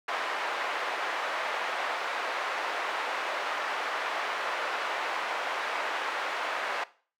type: band-pass noise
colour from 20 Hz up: pink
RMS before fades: -32 dBFS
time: 0.08-6.84 s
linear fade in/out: 5 ms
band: 680 to 2100 Hz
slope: 12 dB/octave
effects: noise-tail reverb RT60 0.4 s tail -18 dB re dry + high-pass 400 Hz 12 dB/octave